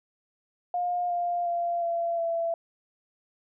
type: tone with pitch steps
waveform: sine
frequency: 710 / 699.8 / 689.8 / 679.9 / 670.2 Hz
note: F5 / F5 / F5 / F5 / E5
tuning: +28 / +3 / -22 / -47 / +29 cents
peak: -25 dBFS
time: 0.74-2.54 s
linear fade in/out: 2 ms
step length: 360 ms
effects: none